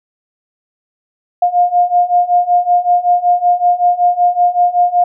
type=beating tone pair; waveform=sine; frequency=706 / 711.3 Hz; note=F5 / F5; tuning=+19 / +32 cents; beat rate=5.3 Hz; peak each=-13 / -11 dBFS; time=1.42-5.04 s; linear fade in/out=5 ms; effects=none